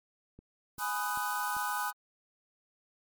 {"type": "click train", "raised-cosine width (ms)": 3, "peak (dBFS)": -38, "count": 4, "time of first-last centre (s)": [0.39, 1.566], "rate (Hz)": 2.55}
{"type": "chord", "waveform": "triangle", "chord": "G# minor seventh", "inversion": "none", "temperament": "just", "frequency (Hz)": [830.6, 996.7, 1245.9, 1495.1], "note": ["G#5", "B5", "D#6", "F#6"], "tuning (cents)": [0, 16, 2, 18], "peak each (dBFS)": -35, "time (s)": [0.78, 1.93], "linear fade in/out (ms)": 50}
{"type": "high-pass noise", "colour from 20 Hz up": "white", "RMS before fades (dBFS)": -42, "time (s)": [0.78, 1.91], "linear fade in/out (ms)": 10, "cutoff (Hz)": 4700, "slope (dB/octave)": 12}
{"effects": ["MP3 96 kbps"]}